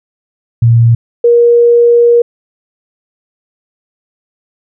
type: tone pair in turn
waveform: sine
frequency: 116.54 / 474 Hz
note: A#2 / A#4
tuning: 0 / +29 cents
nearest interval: 2 octaves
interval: 2429 cents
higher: second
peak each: -3 dBFS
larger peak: neither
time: 0.62-0.95 / 1.24-2.22 s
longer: second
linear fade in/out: 5 ms
effects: none